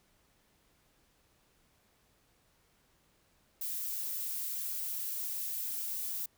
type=noise; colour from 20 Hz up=violet; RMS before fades=-37 dBFS; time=3.61-6.26 s; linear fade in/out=5 ms; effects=pink hiss -70 dBFS RMS until 6.37 s